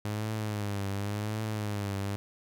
sawtooth tone with vibrato, 103.83 Hz, G#2, in tune, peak -27 dBFS, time 0.05-2.16 s, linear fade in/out 0 ms, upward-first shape triangle, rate 0.91 Hz, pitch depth 97 cents each way, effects none

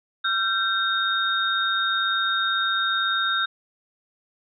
sine tone cluster, 1364 / 1560 / 3701 Hz, F6 / G6 / A#7, -41 / -9 / -13 cents, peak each -25 dBFS, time 0.24-3.46 s, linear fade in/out 10 ms, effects none

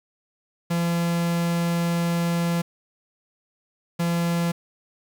45% pulse tone pair in turn, 170.4 / 170.4 Hz, F3 / F3, -42 / -42 cents, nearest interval unison, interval 0 cents, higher neither, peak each -21 dBFS, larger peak neither, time 0.7-2.62 / 3.99-4.52 s, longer first, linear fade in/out 10 ms, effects 8-bit

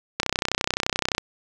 click train, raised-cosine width 0.2 ms, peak -4 dBFS, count 32, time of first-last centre 0.2-1.181 s, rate 31.6 Hz, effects none

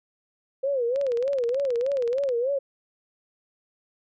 sine tone with vibrato, 514 Hz, C5, 31 cents flat, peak -22 dBFS, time 0.63-2.59 s, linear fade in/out 10 ms, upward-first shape sine, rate 3.3 Hz, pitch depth 170 cents each way
click train, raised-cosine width 0.2 ms, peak -24 dBFS, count 26, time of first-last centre 0.96-2.29 s, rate 18.8 Hz
effects none

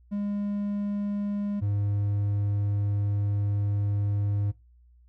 triangle tone pair in turn, 203.9 / 101.95 Hz, G#3 / G#2, -32 / -32 cents, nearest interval octave, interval 1200 cents, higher first, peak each -25 / -22 dBFS, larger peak second, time 0.11-1.61 / 1.61-4.52 s, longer second, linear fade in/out 20 ms, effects noise-tail reverb RT60 0.2 s tail -18 dB re dry + added 60 Hz sine -54 dBFS peak until 5.08 s

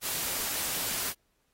white noise, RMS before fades -32 dBFS, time 0.01-1.14 s, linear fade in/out 50 ms, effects pink hiss -74 dBFS RMS until 1.53 s + AAC 48 kbps

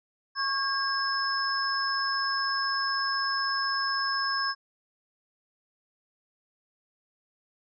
sine tone cluster, 1098 / 1614 / 5230 Hz, C#6 / G#6 / E8, -17 / -50 / -15 cents, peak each -30 dBFS, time 0.35-4.55 s, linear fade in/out 50 ms, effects none

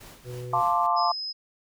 pink noise with tremolo, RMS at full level -46 dBFS, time 0-0.87 s, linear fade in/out 10 ms, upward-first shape sine, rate 3.5 Hz, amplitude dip 60%
harmonic tone, 123.47 Hz, B2, in tune, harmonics 1 / 3 / 4, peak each -35 / -40 / -41 dBFS, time 0.24-0.63 s, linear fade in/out 50 ms
sine chord, D minor seventh, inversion first, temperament equal, 698.5 / 880 / 1046.5 / 1174.7 Hz, F5 / A5 / C6 / D6, 0 / 0 / 0 / 0 cents, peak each -26 dBFS, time 0.53-1.12 s, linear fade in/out 5 ms
sine tone, 5080 Hz, D#8, 35 cents sharp, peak -30 dBFS, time 0.96-1.33 s, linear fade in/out 20 ms
effects none

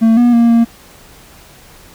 triangle tone with pitch steps, 225.2 / 241.1 / 233.9 / 232 Hz, A3 / B3 / A#3 / A#3, +40 / -41 / +6 / -8 cents, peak -4 dBFS, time 0.01-0.65 s, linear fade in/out 20 ms, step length 160 ms, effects pink hiss -41 dBFS RMS until 1.94 s

